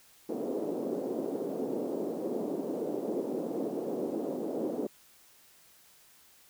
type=band-pass noise; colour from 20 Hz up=white; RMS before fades=-34 dBFS; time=0.29-4.87 s; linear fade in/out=5 ms; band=240 to 480 Hz; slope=24 dB/octave; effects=white hiss -60 dBFS RMS until 6.49 s

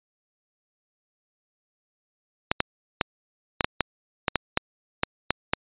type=clicks; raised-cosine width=0.3 ms; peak=-4 dBFS; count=12; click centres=2.515 / 2.604 / 3.012 / 3.608 / 3.645 / 3.807 / 4.282 / 4.357 / 4.574 / 5.034 / 5.306 / 5.535 s; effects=resampled to 8000 Hz

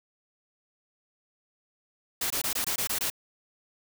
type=noise bursts; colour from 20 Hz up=white; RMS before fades=-29 dBFS; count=8; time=2.21-3.101 s; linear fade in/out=5 ms; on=93 ms; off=21 ms; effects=none

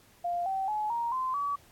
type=tone with pitch steps; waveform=sine; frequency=698.5 / 770.6 / 850.1 / 937.8 / 1034.5 / 1141.3 Hz; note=F5 / G5 / G#5 / A#5 / C6 / D6; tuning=0 / -30 / +40 / +10 / -20 / -50 cents; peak=-28 dBFS; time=0.24-1.56 s; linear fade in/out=10 ms; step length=220 ms; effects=pink hiss -60 dBFS RMS until 1.71 s + AAC 64 kbps

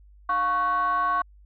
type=tone with frequency modulation; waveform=sine; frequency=1108.7 Hz; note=C#6; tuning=in tune; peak=-20 dBFS; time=0.29-1.22 s; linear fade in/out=5 ms; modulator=401 Hz; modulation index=0.66; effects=tanh soft clip ceiling -16 dBFS + added 50 Hz sine -49 dBFS peak until 1.45 s

